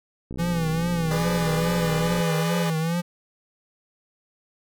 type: click train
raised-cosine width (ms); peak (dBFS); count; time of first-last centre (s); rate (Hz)
3; -22; 118; 0.31-2.203; 61.8
type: tone with vibrato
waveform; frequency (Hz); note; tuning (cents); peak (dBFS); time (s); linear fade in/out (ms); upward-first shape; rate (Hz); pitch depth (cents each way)
square; 166.3; E3; +16; -23; 0.38-3.02; 20; triangle; 2.4; 99
type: chord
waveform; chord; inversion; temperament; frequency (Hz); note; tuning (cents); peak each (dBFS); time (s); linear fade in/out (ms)
sawtooth; G# diminished; none; just; 415.3 / 498.4 / 598; G#4 / B4 / D5; 0 / +16 / +31; -27; 1.11-2.7; 2
effects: none